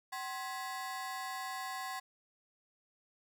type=ring-modulated tone; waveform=30% pulse; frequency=910 Hz; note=A#5; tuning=42 cents flat; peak=-33 dBFS; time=0.12-2 s; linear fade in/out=10 ms; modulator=147 Hz; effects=none